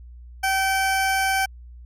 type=tone; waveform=20% pulse; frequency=771 Hz; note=G5; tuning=29 cents flat; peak=-14 dBFS; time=0.43-1.46 s; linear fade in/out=10 ms; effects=added 60 Hz sine -39 dBFS peak until 1.85 s + MP3 64 kbps